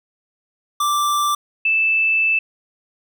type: tone pair in turn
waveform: square / sine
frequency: 1174.7 / 2637 Hz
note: D6 / E7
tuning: 0 / 0 cents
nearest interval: octave + major second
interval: 1400 cents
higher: second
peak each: -17 / -14 dBFS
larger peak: second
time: 0.8-1.35 / 1.65-2.39 s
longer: second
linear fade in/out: 5 ms
effects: none